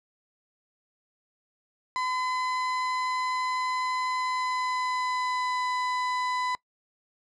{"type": "tone with pitch glide", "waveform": "35% pulse", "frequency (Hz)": [1014, 1001.2], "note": ["B5", "B5"], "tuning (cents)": [45, 23], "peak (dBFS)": -25, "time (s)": [1.96, 6.55], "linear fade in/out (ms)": 0, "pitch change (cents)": -22, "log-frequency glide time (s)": [4.16, 5.68], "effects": ["noise-tail reverb RT60 0.1 s tail -22 dB re dry", "low-pass 5000 Hz 12 dB/octave"]}